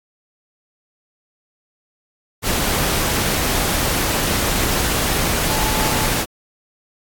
sine tone in noise, 871 Hz, A5, 18 cents flat, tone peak -25 dBFS, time 5.47-6.1 s, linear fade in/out 50 ms, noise pink, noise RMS -19 dBFS, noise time 2.42-6.26 s, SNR -9 dB, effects AAC 64 kbps

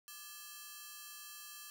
5% pulse ring-modulated tone, 1451 Hz, F#6, 34 cents flat, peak -34 dBFS, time 0.08-1.7 s, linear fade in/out 0 ms, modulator 259 Hz, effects none

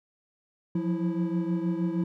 triangle tone cluster, 173.6 / 180 / 329.4 Hz, F3 / F#3 / E4, -10 / -47 / -1 cents, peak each -28 dBFS, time 0.75-2.04 s, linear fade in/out 5 ms, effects none

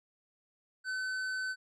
triangle tone with tanh clipping, 1519 Hz, F#6, 45 cents sharp, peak -35 dBFS, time 0.84-1.56 s, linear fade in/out 50 ms, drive 16 dB, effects low-pass 10000 Hz 12 dB/octave

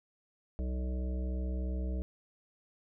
harmonic tone, 63 Hz, B1, 35 cents sharp, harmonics 1 / 3 / 5 / 7 / 9 / 10, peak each -32 / -42 / -46 / -49 / -51 / -52 dBFS, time 0.59-2.02 s, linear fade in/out 0 ms, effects none

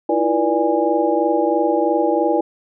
sine tone cluster, 320.6 / 343.6 / 482.7 / 587 / 823 Hz, E4 / F4 / B4 / D5 / G#5, -48 / -28 / -40 / -1 / -16 cents, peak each -21 dBFS, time 0.09-2.41 s, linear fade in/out 5 ms, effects none

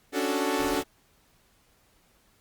sawtooth chord, D major seventh, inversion third, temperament equal, 277.2 / 293.7 / 370 / 440 Hz, C#4 / D4 / F#4 / A4, 0 / 0 / 0 / 0 cents, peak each -27 dBFS, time 0.12-0.84 s, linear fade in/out 50 ms
pink noise, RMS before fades -39 dBFS, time 0.59-0.83 s, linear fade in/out 5 ms
effects pink hiss -64 dBFS RMS until 2.4 s + Opus 48 kbps

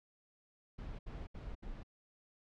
brown noise bursts, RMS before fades -45 dBFS, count 4, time 0.78-1.833 s, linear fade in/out 10 ms, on 210 ms, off 71 ms, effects low-pass 4000 Hz 12 dB/octave

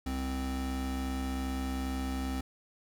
square tone pair together, 66.37 / 261.6 Hz, C2 / C4, +25 / 0 cents, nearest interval 2 octaves, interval 2375 cents, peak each -35 / -36 dBFS, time 0.06-2.41 s, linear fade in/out 5 ms, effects none

